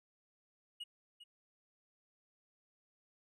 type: tone with echo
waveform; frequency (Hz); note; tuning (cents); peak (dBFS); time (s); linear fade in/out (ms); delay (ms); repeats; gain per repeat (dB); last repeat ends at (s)
triangle; 2887; F#7; -43; -40; 0.8-0.84; 10; 400; 1; -11; 1.24
effects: none